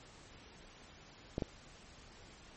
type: clicks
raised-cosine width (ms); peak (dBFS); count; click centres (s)
2; -21; 2; 1.381 / 1.422
effects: pink hiss -57 dBFS RMS until 2.56 s + MP3 32 kbps